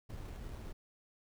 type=noise with sample-and-hold; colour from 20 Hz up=brown; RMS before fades=-45 dBFS; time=0.09-0.73 s; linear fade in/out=10 ms; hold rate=4900 Hz; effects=none